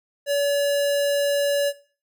square tone, 570 Hz, C#5, 48 cents sharp, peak -20 dBFS, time 0.26-1.73 s, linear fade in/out 50 ms, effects noise-tail reverb RT60 0.4 s tail -17 dB re dry

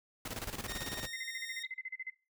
pink noise with tremolo, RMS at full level -39 dBFS, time 0.25-1.07 s, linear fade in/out 5 ms, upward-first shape square, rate 18 Hz, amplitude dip 70%
15% pulse tone, 1851 Hz, A#6, 13 cents flat, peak -36 dBFS, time 0.68-1.63 s, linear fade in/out 5 ms
sine tone bursts, 2053 Hz, C7, 33 cents flat, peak -37 dBFS, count 14, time 1.13-2.101 s, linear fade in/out 5 ms, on 35 ms, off 37 ms
sine tone with exponential growth, 3729 Hz, A#7, in tune, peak -35 dBFS, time 1.55-1.65 s, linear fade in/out 1 ms, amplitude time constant 20 ms
effects noise-tail reverb RT60 0.3 s tail -20 dB re dry

